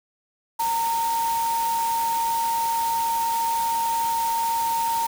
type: tone in noise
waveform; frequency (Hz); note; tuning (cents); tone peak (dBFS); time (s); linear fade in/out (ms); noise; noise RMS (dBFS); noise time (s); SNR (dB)
sine; 920; A#5; -23; -21; 0.59-5.07; 10; white; -33; 0.59-5.07; +9
effects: none